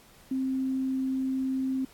sine tone, 263.3 Hz, C4, 11 cents sharp, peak -26 dBFS, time 0.31-1.85 s, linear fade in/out 5 ms, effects pink hiss -56 dBFS RMS until 1.93 s + AAC 64 kbps

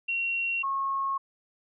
sine tone pair in turn, 2740 / 1089.6 Hz, F7 / C#6, -34 / -30 cents, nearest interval octave + major third, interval 1596 cents, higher first, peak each -26 dBFS, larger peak neither, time 0.08-0.63 / 0.63-1.18 s, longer neither, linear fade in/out 10 ms, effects none

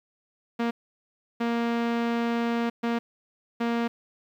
sawtooth tone bursts at uneven times, 234 Hz, A#3, 7 cents sharp, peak -20 dBFS, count 4, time 0.59-0.71 / 1.4-2.7 / 2.83-2.99 / 3.6-3.88 s, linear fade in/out 10 ms, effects low-pass 3000 Hz 12 dB/octave + 10-bit

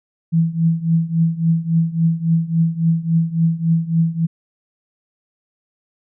sine tone with tremolo, 164.81 Hz, E3, in tune, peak -10 dBFS, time 0.32-4.27 s, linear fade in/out 20 ms, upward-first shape triangle, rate 3.6 Hz, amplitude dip 90%, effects none

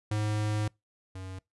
square tone pair in turn, 106.2 / 94.01 Hz, G#2 / F#2, +39 / +28 cents, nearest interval major second, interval 211 cents, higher first, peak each -28 / -39 dBFS, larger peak first, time 0.11-0.68 / 1.15-1.39 s, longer first, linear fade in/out 5 ms, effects noise-tail reverb RT60 0.2 s tail -25 dB re dry + resampled to 24000 Hz

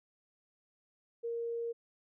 sine tone, 466.2 Hz, A#4, in tune, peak -34 dBFS, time 1.23-1.73 s, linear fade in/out 20 ms, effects none

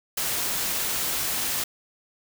white noise, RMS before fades -27 dBFS, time 0.17-1.64 s, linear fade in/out 5 ms, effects none

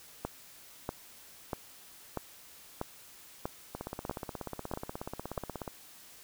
two click trains, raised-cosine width 1 ms, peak -19 / -23 dBFS, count 9 / 33, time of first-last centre 0.25-5.378 / 3.75-5.678 s, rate 1.56 / 16.6 Hz, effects white hiss -54 dBFS RMS until 6.23 s

